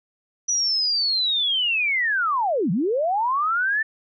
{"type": "linear two-way sweep", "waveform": "sine", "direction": "down then up", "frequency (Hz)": [5920, 151.6, 1798], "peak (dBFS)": -19, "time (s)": [0.48, 3.83], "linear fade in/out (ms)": 10, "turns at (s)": 2.71, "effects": []}